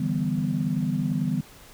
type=chord; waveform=sine; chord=E minor seventh; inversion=third; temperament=equal; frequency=146.83 / 164.81 / 196 / 246.9 Hz; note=D3 / E3 / G3 / B3; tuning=0 / 0 / 0 / 0 cents; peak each=-28 dBFS; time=0-1.41 s; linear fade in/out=5 ms; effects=tanh soft clip ceiling -12 dBFS + pink hiss -49 dBFS RMS until 1.73 s